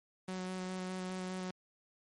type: tone with vibrato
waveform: sawtooth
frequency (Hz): 185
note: F#3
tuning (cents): 0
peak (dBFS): -34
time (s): 0.28-1.51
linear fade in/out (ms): 5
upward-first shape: square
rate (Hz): 4.9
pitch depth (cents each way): 9
effects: MP3 48 kbps

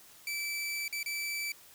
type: tone with dropouts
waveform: sawtooth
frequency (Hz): 2318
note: D7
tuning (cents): -23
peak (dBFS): -30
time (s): 0.27-1.52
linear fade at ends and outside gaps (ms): 2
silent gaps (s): 0.88-0.926 / 1.03-1.06
effects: white hiss -56 dBFS RMS until 1.74 s

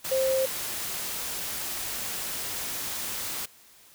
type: tone in noise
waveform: sine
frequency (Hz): 528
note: C5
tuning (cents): +16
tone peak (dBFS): -22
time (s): 0.11-0.46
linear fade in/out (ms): 10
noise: white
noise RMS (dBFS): -33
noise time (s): 0.04-3.46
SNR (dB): +8
effects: white hiss -55 dBFS RMS until 3.94 s

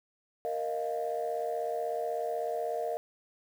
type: chord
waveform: sine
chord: Bb suspended fourth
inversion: none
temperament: equal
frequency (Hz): 466.2 / 622.3 / 698.5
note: Bb4 / Eb5 / F5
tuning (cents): 0 / 0 / 0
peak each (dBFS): -34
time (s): 0.45-2.97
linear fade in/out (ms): 0
effects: tanh soft clip ceiling -23 dBFS + 9-bit

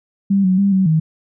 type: tone with pitch steps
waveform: sine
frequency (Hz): 197.1 / 185.8 / 198.7 / 189.9 / 158.5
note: G3 / F#3 / G3 / F#3 / D#3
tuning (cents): +10 / +7 / +24 / +45 / +32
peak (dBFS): -11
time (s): 0.3-1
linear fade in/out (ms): 10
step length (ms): 140
effects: none

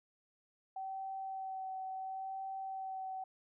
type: tone with vibrato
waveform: sine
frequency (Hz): 765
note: G5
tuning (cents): -42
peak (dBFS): -39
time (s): 0.76-3.24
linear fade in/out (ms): 5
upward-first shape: sine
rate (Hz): 0.72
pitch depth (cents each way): 14
effects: none

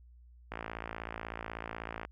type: click train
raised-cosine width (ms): 0.5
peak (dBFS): -23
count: 87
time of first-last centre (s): 0.52-2.05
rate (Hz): 56.2
effects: added 60 Hz sine -54 dBFS peak until 2.11 s

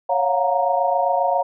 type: chord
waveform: sine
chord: Gb major seventh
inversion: second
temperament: equal with one note detuned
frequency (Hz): 554.4 / 698.5 / 726 / 932.3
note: Db5 / F5 / Gb5 / Bb5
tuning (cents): 0 / 0 / -33 / 0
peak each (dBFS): -22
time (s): 0.09-1.43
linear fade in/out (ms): 10
effects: none

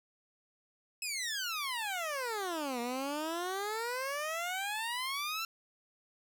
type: exponential two-way sweep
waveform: 15% pulse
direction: down then up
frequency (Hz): 2611 to 234 to 1364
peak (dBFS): -28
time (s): 1.02-5.45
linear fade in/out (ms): 2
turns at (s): 2.8
effects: none

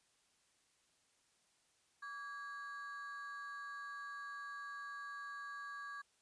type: ring-modulated tone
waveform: triangle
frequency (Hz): 1396.9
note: F6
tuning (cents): 0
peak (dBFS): -40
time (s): 2.02-6.02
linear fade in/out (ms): 10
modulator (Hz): 248
effects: white hiss -75 dBFS RMS until 6.21 s + resampled to 22050 Hz

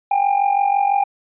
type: tone with amplitude modulation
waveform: triangle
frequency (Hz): 801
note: G5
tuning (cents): +37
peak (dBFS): -9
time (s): 0.11-1.04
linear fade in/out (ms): 5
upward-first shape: sine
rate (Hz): 46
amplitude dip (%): 75
effects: resampled to 8000 Hz

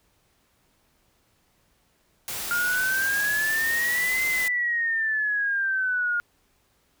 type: noise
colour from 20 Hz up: white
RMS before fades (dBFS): -32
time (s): 2.28-4.48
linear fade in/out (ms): 0
type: exponential two-way sweep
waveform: sine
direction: up then down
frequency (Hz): 1407 to 2077 to 1418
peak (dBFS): -22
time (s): 2.51-6.2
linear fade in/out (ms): 0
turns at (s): 4.25
effects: pink hiss -66 dBFS RMS until 7 s

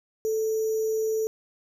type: tone with sample-and-hold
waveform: sine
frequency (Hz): 439.3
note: A4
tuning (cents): -3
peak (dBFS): -23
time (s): 0.25-1.27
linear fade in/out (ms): 0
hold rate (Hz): 6300
effects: none

